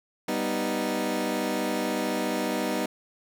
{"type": "chord", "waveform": "20% pulse", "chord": "G augmented", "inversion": "none", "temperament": "equal", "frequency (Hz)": [196, 246.9, 311.1], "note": ["G3", "B3", "D#4"], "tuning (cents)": [0, 0, 0], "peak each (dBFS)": [-27, -25, -25], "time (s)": [0.28, 2.86], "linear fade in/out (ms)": 5, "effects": []}